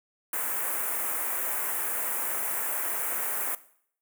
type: band-stop noise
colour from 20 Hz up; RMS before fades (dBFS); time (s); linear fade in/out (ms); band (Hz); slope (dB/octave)
white; -30; 0.33-3.55; 2; 2100 to 9000; 24
effects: noise-tail reverb RT60 0.6 s tail -17 dB re dry + high-pass 400 Hz 12 dB/octave